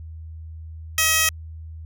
15% pulse tone with high-pass filter, 637 Hz, D#5, 41 cents sharp, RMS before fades -19 dBFS, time 0.98-1.29 s, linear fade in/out 2 ms, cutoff 2700 Hz, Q 0.62, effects added 80 Hz sine -34 dBFS peak until 1.85 s

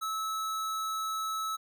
square tone, 1300 Hz, E6, 24 cents flat, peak -32 dBFS, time 0.01-1.57 s, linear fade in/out 20 ms, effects none

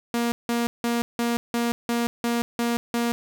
sawtooth tone bursts, 236 Hz, A#3, 22 cents sharp, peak -18 dBFS, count 9, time 0.14-3.12 s, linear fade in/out 0 ms, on 180 ms, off 170 ms, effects none

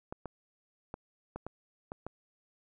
clicks, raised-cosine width 1 ms, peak -25 dBFS, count 7, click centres 0.125 / 0.257 / 0.941 / 1.36 / 1.466 / 1.919 / 2.066 s, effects none

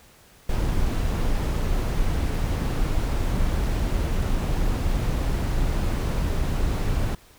brown noise, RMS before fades -23 dBFS, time 0.49-7.15 s, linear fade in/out 5 ms, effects pink hiss -53 dBFS RMS until 7.38 s

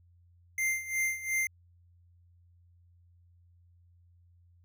square tone with tremolo, 2093 Hz, C7, in tune, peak -27 dBFS, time 0.58-1.47 s, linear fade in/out 2 ms, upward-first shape sine, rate 2.8 Hz, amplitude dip 80%, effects added 87 Hz sine -59 dBFS peak until 4.64 s

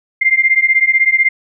sine beating tone pair, 2093 / 2109 Hz, C7 / C7, 0 / +13 cents, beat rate 16 Hz, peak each -12 dBFS, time 0.21-1.29 s, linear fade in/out 10 ms, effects none

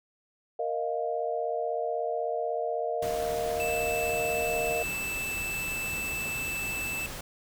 sine chord, Bb suspended fourth, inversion none, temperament equal, 466.2 / 622.3 / 698.5 Hz, Bb4 / Eb5 / F5, 0 / 0 / 0 cents, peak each -32 dBFS, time 0.59-4.83 s, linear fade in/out 5 ms
pink noise, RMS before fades -39 dBFS, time 3.02-7.21 s, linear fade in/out 5 ms
square tone, 2640 Hz, E7, 2 cents sharp, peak -32 dBFS, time 3.6-7.06 s, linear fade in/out 0 ms
effects none

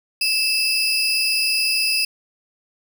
35% pulse tone pair together, 2637 / 4941 Hz, E7 / D#8, 0 / -13 cents, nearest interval major seventh, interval 1087 cents, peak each -19 dBFS, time 0.21-2.05 s, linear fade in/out 5 ms, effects none

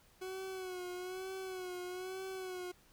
40% pulse tone with vibrato, 370 Hz, F#4, in tune, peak -40 dBFS, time 0.21-2.72 s, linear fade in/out 10 ms, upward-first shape sine, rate 1.1 Hz, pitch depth 50 cents each way, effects pink hiss -66 dBFS RMS until 2.92 s

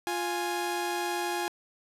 sawtooth tone pair together, 350.5 / 830.6 Hz, F4 / G#5, +6 / 0 cents, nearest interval octave + minor third, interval 1494 cents, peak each -28 dBFS, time 0.07-1.48 s, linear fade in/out 0 ms, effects resampled to 32000 Hz + 10-bit

